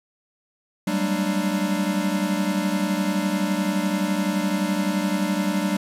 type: tone cluster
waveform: square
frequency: 188.7 / 200.4 / 228.4 / 297.5 Hz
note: F#3 / G3 / A#3 / D4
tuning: +34 / +38 / -35 / +22 cents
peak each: -26 / -26 / -33 / -28 dBFS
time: 0.87-5.77 s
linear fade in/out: 5 ms
effects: resampled to 32000 Hz + 9-bit